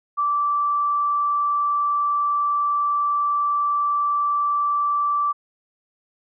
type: tone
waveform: sine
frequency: 1165 Hz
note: D6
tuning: 14 cents flat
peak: -18 dBFS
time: 0.17-5.33 s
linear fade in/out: 20 ms
effects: none